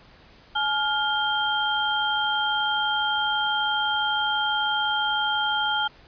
sine tone cluster, 848 / 1409 / 3173 Hz, G#5 / F6 / G7, +36 / +15 / +20 cents, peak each -26 dBFS, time 0.55-5.88 s, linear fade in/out 10 ms, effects pink hiss -52 dBFS RMS until 6.07 s + resampled to 11025 Hz

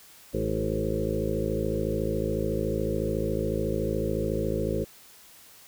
harmonic tone with a mistuned harmonic, 53.9 Hz, A1, 35 cents flat, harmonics 1 / 2 / 3 / 4 / 6 / 7 / 8 / 9 / 10, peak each -34 / -34 / -34 / -34 / -34 / -34 / -34 / -34 / -34 dBFS, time 0.33-4.85 s, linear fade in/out 20 ms, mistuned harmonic 7, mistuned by +24 cents, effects white hiss -52 dBFS RMS until 5.67 s

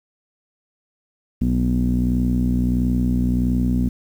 sawtooth tone with low-pass filter, 61.5 Hz, B1, 7 cents flat, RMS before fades -19 dBFS, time 1.41-3.89 s, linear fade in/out 5 ms, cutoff 230 Hz, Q 7, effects 8-bit

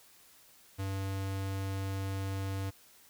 square tone, 97 Hz, G2, 18 cents flat, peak -34 dBFS, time 0.78-2.71 s, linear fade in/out 20 ms, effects white hiss -60 dBFS RMS until 3.09 s

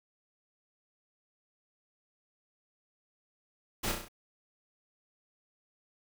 pink noise with echo, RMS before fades -33 dBFS, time 3.83-3.92 s, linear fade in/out 10 ms, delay 33 ms, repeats 5, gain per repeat -4 dB, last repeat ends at 4.085 s, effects none

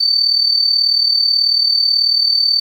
sine tone with amplitude modulation, 4558 Hz, C#8, 47 cents sharp, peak -8 dBFS, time 0-2.6 s, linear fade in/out 10 ms, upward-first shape sine, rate 38.3 Hz, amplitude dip 65%, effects 7-bit

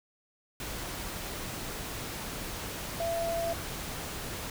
sine tone in noise, 672 Hz, E5, 33 cents sharp, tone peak -29 dBFS, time 3-3.53 s, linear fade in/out 2 ms, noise pink, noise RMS -38 dBFS, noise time 0.6-4.5 s, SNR +6 dB, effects none

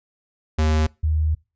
square / sine tone pair in turn, 77.78 / 77.78 Hz, D#2 / D#2, 0 / 0 cents, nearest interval unison, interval 0 cents, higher neither, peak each -17 dBFS, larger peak neither, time 0.58-0.87 / 1.03-1.35 s, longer second, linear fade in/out 10 ms, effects noise-tail reverb RT60 0.3 s tail -25 dB re dry + resampled to 16000 Hz

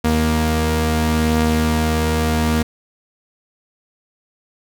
sawtooth tone pair together, 78.61 / 235.1 Hz, D#2 / A#3, +18 / +15 cents, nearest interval octave + perfect fifth, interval 1897 cents, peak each -14 dBFS, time 0.04-2.63 s, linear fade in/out 10 ms, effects none

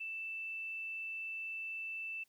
sine tone, 2652 Hz, E7, 10 cents sharp, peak -39 dBFS, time 0-2.24 s, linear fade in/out 10 ms, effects white hiss -75 dBFS RMS until 2.28 s

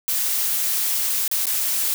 blue noise with dropouts, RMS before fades -22 dBFS, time 0.08-1.94 s, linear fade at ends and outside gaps 0 ms, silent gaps 1.278-1.314 / 1.456-1.468 s, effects none

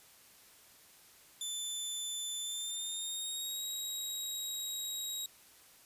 20% pulse tone with pitch glide, 3520 to 3816 Hz, A7 to A#7, 0 to +40 cents, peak -31 dBFS, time 1.41-5.26 s, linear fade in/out 2 ms, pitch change +140 cents, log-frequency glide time 2.4-3.64 s, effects white hiss -60 dBFS RMS until 5.85 s + resampled to 32000 Hz

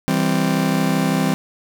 40% pulse chord, C major, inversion first, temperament just, 163.52 / 196.22 / 261.6 Hz, E3 / G3 / C4, -14 / +2 / 0 cents, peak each -20 dBFS, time 0.08-1.34 s, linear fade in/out 0 ms, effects none

